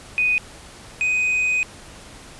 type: tone pair in turn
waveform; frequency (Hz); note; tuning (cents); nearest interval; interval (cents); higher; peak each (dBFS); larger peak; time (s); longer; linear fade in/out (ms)
sine / triangle; 2489 / 2501; D#7 / D#7; 0 / +8; unison; 8; second; -16; neither; 0.18-0.38 / 1.01-1.63; second; 0
effects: pink hiss -42 dBFS RMS until 2.39 s + resampled to 24000 Hz